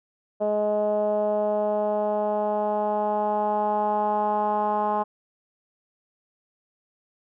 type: tone with low-pass filter sweep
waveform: 10% pulse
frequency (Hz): 210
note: G#3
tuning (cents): +19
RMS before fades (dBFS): -24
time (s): 0.4-5.04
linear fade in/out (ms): 20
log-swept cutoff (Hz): 610 to 930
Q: 4.2
effects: none